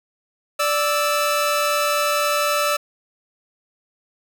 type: tone pair together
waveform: sawtooth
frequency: 587.3 / 1318.5 Hz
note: D5 / E6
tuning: 0 / 0 cents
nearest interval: octave + major second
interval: 1400 cents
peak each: -17 dBFS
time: 0.59-2.77 s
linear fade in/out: 10 ms
effects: none